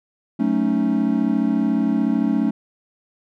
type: chord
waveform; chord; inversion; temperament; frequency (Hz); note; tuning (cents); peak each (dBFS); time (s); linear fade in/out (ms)
triangle; D# half-diminished seventh; first; equal; 185 / 220 / 277.2 / 311.1; F#3 / A3 / C#4 / D#4; 0 / 0 / 0 / 0; -24 / -18 / -19 / -24; 0.39-2.51; 10
effects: none